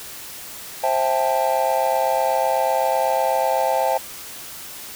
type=chord; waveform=triangle; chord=A minor seventh; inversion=first; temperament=just; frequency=528 / 660 / 792 / 880 Hz; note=C5 / E5 / G5 / A5; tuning=+16 / +2 / +18 / 0 cents; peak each=-21 dBFS; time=0.83-3.98 s; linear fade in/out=10 ms; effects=white hiss -36 dBFS RMS until 4.95 s